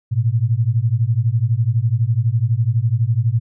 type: beating tone pair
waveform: sine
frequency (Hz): 109.5 / 121.5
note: A2 / B2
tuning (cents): -8 / -28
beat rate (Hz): 12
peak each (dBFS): -17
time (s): 0.11-3.4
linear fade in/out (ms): 20
effects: none